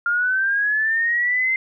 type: linear sweep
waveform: sine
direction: up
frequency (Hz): 1396.9 to 2087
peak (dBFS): -17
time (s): 0.06-1.56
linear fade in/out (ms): 2
effects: none